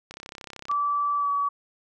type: click train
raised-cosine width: 0.2 ms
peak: -22 dBFS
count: 21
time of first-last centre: 0.11-0.714 s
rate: 33.1 Hz
type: tone with pitch glide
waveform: sine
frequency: 1158 to 1138.8 Hz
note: D6 to C#6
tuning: -25 to +46 cents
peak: -22 dBFS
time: 0.69-1.49 s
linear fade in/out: 10 ms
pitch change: -29 cents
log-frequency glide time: 1.17-1.3 s
effects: none